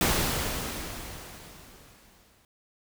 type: noise with exponential decay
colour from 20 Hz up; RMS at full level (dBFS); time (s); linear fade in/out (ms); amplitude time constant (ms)
pink; -23; 0.01-2.45; 1; 530
effects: none